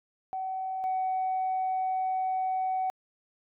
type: tone pair in turn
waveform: sine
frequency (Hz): 757 / 751.8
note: F#5 / F#5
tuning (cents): +39 / +27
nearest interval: unison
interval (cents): 12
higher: first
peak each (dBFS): -30 / -25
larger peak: second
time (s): 0.33-0.84 / 0.84-2.9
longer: second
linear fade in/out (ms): 0
effects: tanh soft clip ceiling -23 dBFS

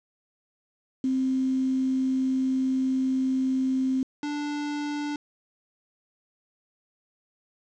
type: tone pair in turn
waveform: sine / square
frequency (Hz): 261.6 / 293.4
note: C4 / D4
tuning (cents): 0 / -2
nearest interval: major second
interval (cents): 198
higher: second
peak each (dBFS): -22 / -29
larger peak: first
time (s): 1.04-4.03 / 4.23-5.16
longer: first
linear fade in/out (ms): 2
effects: resampled to 16000 Hz + 8-bit

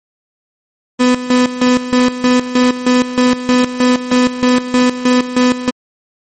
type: tone with tremolo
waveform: 35% pulse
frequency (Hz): 250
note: B3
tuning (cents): +21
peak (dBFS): -6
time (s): 0.99-5.71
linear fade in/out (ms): 20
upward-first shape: square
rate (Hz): 3.2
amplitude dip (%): 75
effects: MP3 32 kbps

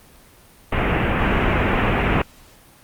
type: low-pass noise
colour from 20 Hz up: pink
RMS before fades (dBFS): -19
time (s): 0.72-2.22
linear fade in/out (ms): 5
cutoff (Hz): 2800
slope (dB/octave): 48
effects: pink hiss -49 dBFS RMS until 2.83 s + Opus 32 kbps

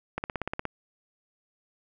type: click train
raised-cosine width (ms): 0.5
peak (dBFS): -15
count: 9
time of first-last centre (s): 0.18-0.653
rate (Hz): 16.9
effects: none

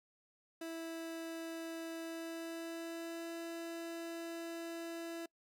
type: tone with pitch glide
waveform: 30% pulse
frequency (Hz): 328.7 to 334.1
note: E4 to E4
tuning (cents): -5 to +23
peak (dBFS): -39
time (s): 0.61-5.26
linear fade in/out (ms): 5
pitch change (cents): +28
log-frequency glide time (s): 2.01-3.32
effects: noise-tail reverb RT60 0.1 s tail -25 dB re dry

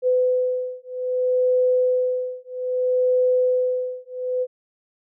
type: beating tone pair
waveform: sine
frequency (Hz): 504 / 504.62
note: B4 / B4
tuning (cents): +35 / +37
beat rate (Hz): 0.62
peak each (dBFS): -21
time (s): 0.02-4.47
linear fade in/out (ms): 50
effects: none

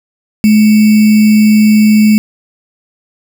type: tone with sample-and-hold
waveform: sine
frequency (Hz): 213.7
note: G#3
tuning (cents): +50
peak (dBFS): -3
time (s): 0.44-2.18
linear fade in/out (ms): 0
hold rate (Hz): 2450
effects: none

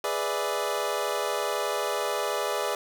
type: chord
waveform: 25% pulse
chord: E dominant seventh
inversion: first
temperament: equal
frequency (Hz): 415.3 / 493.9 / 587.3 / 659.3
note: G#4 / B4 / D5 / E5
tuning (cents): 0 / 0 / 0 / 0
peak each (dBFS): -28 / -29 / -27 / -31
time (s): 0.04-2.75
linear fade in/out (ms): 2
effects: none

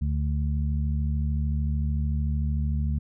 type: harmonic tone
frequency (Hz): 73.42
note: D2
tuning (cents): 0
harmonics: 1 / 2 / 3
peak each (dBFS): -24 / -30 / -34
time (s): 0.01-2.99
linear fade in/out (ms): 10
effects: none

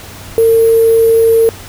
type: tone with sample-and-hold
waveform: sine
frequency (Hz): 453.7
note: A#4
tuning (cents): -47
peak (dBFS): -5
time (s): 0.38-1.49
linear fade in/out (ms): 0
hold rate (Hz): 11025
effects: added 95 Hz sine -34 dBFS peak until 1.68 s + pink hiss -32 dBFS RMS until 1.68 s

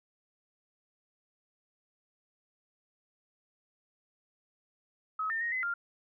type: tone with pitch steps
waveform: sine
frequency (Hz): 1279 / 1807 / 1871 / 2031 / 1397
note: D#6 / A6 / A#6 / B6 / F6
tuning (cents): +47 / +46 / +6 / +48 / 0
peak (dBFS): -30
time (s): 5.19-5.74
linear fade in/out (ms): 5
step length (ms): 110
effects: none

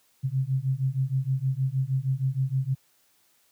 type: beating tone pair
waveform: sine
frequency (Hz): 129.6 / 136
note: C3 / C#3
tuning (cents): -16 / -33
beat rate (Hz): 6.4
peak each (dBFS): -26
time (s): 0.23-2.75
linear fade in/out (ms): 20
effects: white hiss -65 dBFS RMS until 3.51 s + high-pass 80 Hz 12 dB/octave

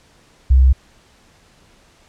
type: tone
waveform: sine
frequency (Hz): 65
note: C2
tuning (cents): -11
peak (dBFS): -7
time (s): 0.5-0.73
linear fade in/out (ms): 10
effects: pink hiss -52 dBFS RMS until 2.08 s + low-pass 8000 Hz 12 dB/octave

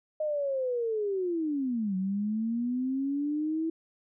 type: linear two-way sweep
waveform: sine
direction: down then up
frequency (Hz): 622.3 to 185 to 327.9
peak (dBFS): -27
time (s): 0.2-3.7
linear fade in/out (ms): 5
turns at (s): 1.96
effects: none

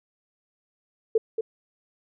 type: tone with echo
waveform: sine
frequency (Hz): 446.1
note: A4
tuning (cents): +24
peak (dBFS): -16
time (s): 1.15-1.18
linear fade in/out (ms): 5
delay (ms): 230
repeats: 1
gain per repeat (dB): -7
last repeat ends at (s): 1.41
effects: none

